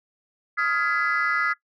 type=chord; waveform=sine; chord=F half-diminished seventh; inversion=third; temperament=just; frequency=1257.2 / 1396.9 / 1676.3 / 2012 Hz; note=Eb6 / F6 / Ab6 / Cb7; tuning=+18 / 0 / +16 / +32 cents; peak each=-25 dBFS; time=0.57-1.54 s; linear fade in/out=20 ms; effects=noise-tail reverb RT60 0.1 s tail -20 dB re dry + tanh soft clip ceiling -15 dBFS